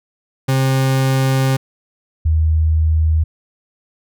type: tone pair in turn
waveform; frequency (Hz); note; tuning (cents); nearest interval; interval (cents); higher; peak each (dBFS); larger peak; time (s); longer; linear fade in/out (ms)
40% pulse / sine; 133.1 / 79.14; C3 / D#2; +30 / +30; major sixth; 900; first; -12 / -11; second; 0.48-1.57 / 2.25-3.24; first; 10
effects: none